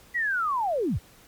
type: linear sweep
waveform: sine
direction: down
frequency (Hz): 1977 to 43.01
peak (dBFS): -23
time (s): 0.14-0.99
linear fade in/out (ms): 20
effects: pink hiss -54 dBFS RMS until 1.27 s + MP3 96 kbps